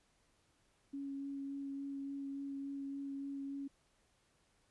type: tone with vibrato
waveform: sine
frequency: 277.2 Hz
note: C#4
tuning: in tune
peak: -40 dBFS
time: 0.93-3.68 s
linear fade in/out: 10 ms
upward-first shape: sine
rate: 3.5 Hz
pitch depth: 11 cents each way
effects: pink hiss -74 dBFS RMS until 4.7 s + resampled to 24000 Hz